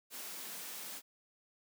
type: high-pass noise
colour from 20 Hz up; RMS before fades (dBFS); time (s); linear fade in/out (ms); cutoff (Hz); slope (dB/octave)
white; -45; 0.1-1.02; 50; 160; 96
effects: none